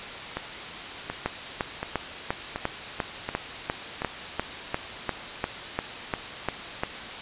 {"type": "two click trains", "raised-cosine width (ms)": 0.5, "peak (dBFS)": [-14, -10], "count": [6, 17], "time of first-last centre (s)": [[0.37, 4.02], [1.26, 6.835]], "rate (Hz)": [1.37, 2.87], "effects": ["white hiss -36 dBFS RMS until 7.21 s", "resampled to 8000 Hz"]}